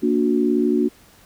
sine chord, Bb augmented, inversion none, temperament just, 233.1 / 291.4 / 364.2 Hz, Bb3 / D4 / F#4, 0 / -13 / -27 cents, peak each -20 dBFS, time 0.02-0.89 s, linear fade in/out 20 ms, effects pink hiss -51 dBFS RMS until 1.25 s

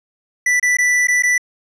square tone with dropouts, 1975.5 Hz, B6, in tune, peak -13 dBFS, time 0.46-1.38 s, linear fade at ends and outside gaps 5 ms, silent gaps 0.598-0.627 / 0.77-0.785 / 1.072-1.083 / 1.224-1.234 s, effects low-pass 9000 Hz 12 dB/octave

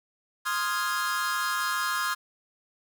45% pulse chord, F minor seventh, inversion second, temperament equal, 1046.5 / 1244.5 / 1396.9 / 1661.2 Hz, C6 / Eb6 / F6 / Ab6, 0 / 0 / 0 / 0 cents, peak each -32 dBFS, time 0.45-2.15 s, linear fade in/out 20 ms, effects none

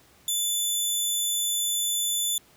15% pulse tone, 3500 Hz, A7, 10 cents flat, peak -17 dBFS, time 0.28-2.38 s, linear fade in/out 2 ms, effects pink hiss -57 dBFS RMS until 2.56 s + high-pass 60 Hz 12 dB/octave

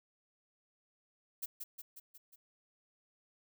violet noise with echo, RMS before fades -39 dBFS, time 1.42-1.46 s, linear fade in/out 10 ms, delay 180 ms, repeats 5, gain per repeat -4 dB, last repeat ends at 2.36 s, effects none

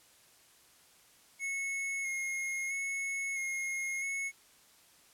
square tone with vibrato, 2173 Hz, C#7, 35 cents flat, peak -34 dBFS, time 1.39-4.32 s, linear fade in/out 50 ms, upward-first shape square, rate 0.76 Hz, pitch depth 17 cents each way, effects white hiss -62 dBFS RMS until 5.13 s + low-pass 12000 Hz 12 dB/octave

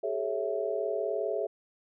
sine chord, A dominant seventh, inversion third, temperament equal with one note detuned, 392 / 431.7 / 554.4 / 659.3 Hz, G4 / A4 / C#5 / E5, 0 / -33 / 0 / 0 cents, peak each -35 / -33 / -35 / -33 dBFS, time 0.03-1.47 s, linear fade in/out 10 ms, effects none

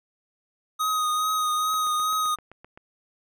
square tone with vibrato, 1250 Hz, D#6, 8 cents sharp, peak -23 dBFS, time 0.79-2.36 s, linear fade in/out 20 ms, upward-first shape triangle, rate 2.4 Hz, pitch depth 26 cents each way
click train, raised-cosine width 0.5 ms, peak -30 dBFS, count 9, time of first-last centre 1.74-2.775 s, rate 7.73 Hz
effects none

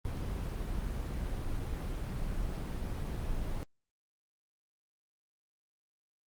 brown noise, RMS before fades -35 dBFS, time 0.05-3.63 s, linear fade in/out 0 ms, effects Opus 24 kbps

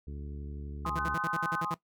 harmonic tone, 72 Hz, D2, 34 cents flat, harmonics 1 / 2 / 3 / 4 / 5 / 6, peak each -39 / -45 / -49 / -51 / -53 / -55 dBFS, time 0.07-1.15 s, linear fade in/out 5 ms
sine chord, Ab major, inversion none, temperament equal, 830.6 / 1046.5 / 1244.5 Hz, Ab5 / C6 / Eb6, 0 / 0 / 0 cents, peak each -40 / -36 / -35 dBFS, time 0.85-1.74 s, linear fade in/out 2 ms
sawtooth tone bursts, 164.81 Hz, E3, in tune, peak -29 dBFS, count 10, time 0.86-1.745 s, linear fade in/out 5 ms, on 39 ms, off 55 ms
sine tone, 1515 Hz, F#6, 40 cents sharp, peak -35 dBFS, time 0.97-1.62 s, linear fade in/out 10 ms
effects noise-tail reverb RT60 0.1 s tail -18 dB re dry

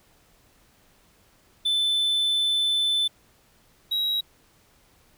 triangle tone pair in turn, 3520 / 3851 Hz, A7 / B7, 0 / -44 cents, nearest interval major second, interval 156 cents, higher second, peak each -19 / -21 dBFS, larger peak first, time 1.65-3.08 / 3.91-4.21 s, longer first, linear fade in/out 10 ms, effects pink hiss -60 dBFS RMS until 5.17 s

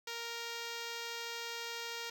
5% pulse tone with notch filter, 466.2 Hz, A#4, in tune, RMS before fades -42 dBFS, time 0.07-2.1 s, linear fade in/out 5 ms, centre 12000 Hz, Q 1.4, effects 10-bit

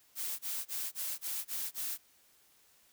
blue noise bursts, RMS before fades -37 dBFS, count 7, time 0.15-1.98 s, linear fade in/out 50 ms, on 240 ms, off 25 ms, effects white hiss -66 dBFS RMS until 2.92 s

